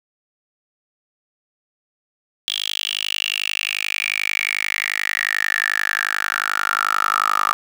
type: tone with high-pass filter sweep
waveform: 10% pulse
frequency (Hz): 51.3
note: G#1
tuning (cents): -21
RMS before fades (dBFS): -22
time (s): 2.48-7.53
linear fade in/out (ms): 0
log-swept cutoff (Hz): 3300 to 1200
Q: 7.9
effects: none